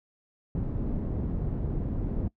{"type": "low-pass noise", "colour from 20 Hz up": "pink", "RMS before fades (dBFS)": -30, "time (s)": [0.55, 2.28], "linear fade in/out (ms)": 2, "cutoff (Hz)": 300, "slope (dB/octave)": 12, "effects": ["noise-tail reverb RT60 0.1 s tail -21 dB re dry"]}